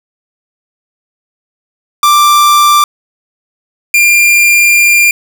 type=tone pair in turn; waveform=45% pulse; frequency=1179 / 2394 Hz; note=D6 / D7; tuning=+6 / +33 cents; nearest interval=octave; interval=1227 cents; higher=second; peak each=-4 dBFS; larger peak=neither; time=2.03-2.84 / 3.94-5.11 s; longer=second; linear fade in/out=2 ms; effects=none